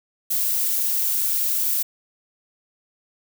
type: noise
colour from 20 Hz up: violet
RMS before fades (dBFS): -22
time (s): 0.3-1.83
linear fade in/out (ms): 10
effects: none